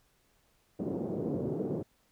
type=band-pass noise; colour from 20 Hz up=white; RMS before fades=-34 dBFS; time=0.79-1.83 s; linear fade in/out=10 ms; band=120 to 450 Hz; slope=24 dB/octave; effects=pink hiss -70 dBFS RMS until 2.11 s